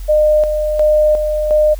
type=tone with tremolo; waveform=sine; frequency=608 Hz; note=D#5; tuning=40 cents flat; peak=-8 dBFS; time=0.08-1.75 s; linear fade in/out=20 ms; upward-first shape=square; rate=1.4 Hz; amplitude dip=50%; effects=added 44 Hz sine -23 dBFS peak until 1.79 s + white hiss -43 dBFS RMS until 1.79 s